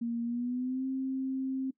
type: tone with pitch glide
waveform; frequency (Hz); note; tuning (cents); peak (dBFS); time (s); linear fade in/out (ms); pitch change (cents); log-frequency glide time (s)
sine; 234.1 to 264.3; A#3 to C4; +8 to +18; -30; 0.01-1.71; 10; +210; 0.23-0.86
effects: noise-tail reverb RT60 0.1 s tail -20 dB re dry